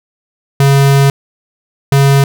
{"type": "tone pair in turn", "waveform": "square", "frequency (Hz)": [138.59, 138.59], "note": ["C#3", "C#3"], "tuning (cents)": [0, 0], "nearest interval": "unison", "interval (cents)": 0, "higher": "neither", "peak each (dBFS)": -6, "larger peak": "neither", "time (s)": [[0.6, 1.1], [1.92, 2.24]], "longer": "first", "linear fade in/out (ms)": 2, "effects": []}